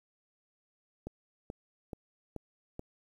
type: click train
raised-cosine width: 2 ms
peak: -26 dBFS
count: 5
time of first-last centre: 1.07-2.794 s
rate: 2.32 Hz
effects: 10-bit